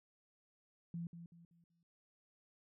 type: tone with echo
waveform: sine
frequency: 169.6 Hz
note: E3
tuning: 50 cents sharp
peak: -40 dBFS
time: 0.94-1.07 s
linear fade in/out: 2 ms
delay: 190 ms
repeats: 4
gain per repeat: -9 dB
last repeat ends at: 1.83 s
effects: none